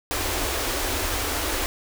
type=band-stop noise; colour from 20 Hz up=pink; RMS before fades=-26 dBFS; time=0.11-1.66 s; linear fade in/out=0 ms; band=100 to 250 Hz; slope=96 dB/octave; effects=none